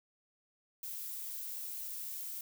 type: noise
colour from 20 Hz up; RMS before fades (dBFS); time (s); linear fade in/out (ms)
violet; -42; 0.83-2.41; 2
effects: none